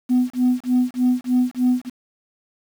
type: tone with tremolo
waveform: sine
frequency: 250 Hz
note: B3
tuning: 21 cents sharp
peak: -11 dBFS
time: 0.09-1.9 s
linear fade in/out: 20 ms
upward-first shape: sine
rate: 3.3 Hz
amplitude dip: 100%
effects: tanh soft clip ceiling -11 dBFS + 7-bit